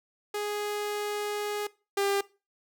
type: tone pair in turn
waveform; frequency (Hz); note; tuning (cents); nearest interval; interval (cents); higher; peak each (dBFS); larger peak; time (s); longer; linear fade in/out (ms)
sawtooth; 415.3 / 398.8; G#4 / G4; 0 / +30; minor second; 70; first; -26 / -21; second; 0.34-1.67 / 1.97-2.21; first; 5
effects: noise-tail reverb RT60 0.3 s tail -20 dB re dry